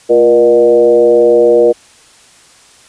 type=tone with frequency modulation; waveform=sine; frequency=476.7 Hz; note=A#4; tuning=39 cents sharp; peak=-4 dBFS; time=0.09-1.73 s; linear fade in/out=20 ms; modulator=127 Hz; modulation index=0.93; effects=white hiss -43 dBFS RMS until 2.88 s + resampled to 22050 Hz